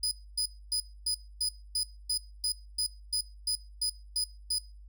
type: tone bursts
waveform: 30% pulse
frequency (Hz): 4978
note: D#8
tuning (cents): 0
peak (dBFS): -24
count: 14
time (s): 0.03-4.586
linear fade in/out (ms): 5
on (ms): 84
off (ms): 260
effects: noise-tail reverb RT60 0.4 s tail -23 dB re dry + added 50 Hz sine -47 dBFS peak until 4.88 s